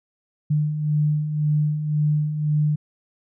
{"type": "beating tone pair", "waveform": "sine", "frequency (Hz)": [148.9, 150.8], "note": ["D3", "D3"], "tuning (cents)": [24, 46], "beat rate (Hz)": 1.9, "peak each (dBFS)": [-27, -19], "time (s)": [0.5, 2.76], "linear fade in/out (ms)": 10, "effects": []}